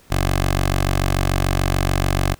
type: tone with notch filter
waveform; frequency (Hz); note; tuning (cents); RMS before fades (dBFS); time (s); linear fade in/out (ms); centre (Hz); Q
10% pulse; 46.87; F#1; +23; -19; 0.1-2.35; 20; 210; 1.1
effects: pink hiss -52 dBFS RMS until 2.39 s